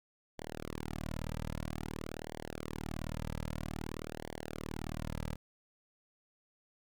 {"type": "tone with flanger", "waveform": "sawtooth", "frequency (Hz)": 38.89, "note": "D#1", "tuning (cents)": 0, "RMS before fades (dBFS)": -41, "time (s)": [0.38, 5.36], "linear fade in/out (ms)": 10, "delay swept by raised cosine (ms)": [0.77, 2.77], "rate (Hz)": 0.51, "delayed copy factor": -1, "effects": []}